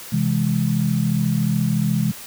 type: chord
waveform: sine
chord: C augmented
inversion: none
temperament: equal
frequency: 130.81 / 164.81 / 207.7 Hz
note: C3 / E3 / G#3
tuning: 0 / 0 / 0 cents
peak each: -22 / -21 / -21 dBFS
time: 0.12-2.12 s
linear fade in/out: 10 ms
effects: white hiss -37 dBFS RMS until 2.26 s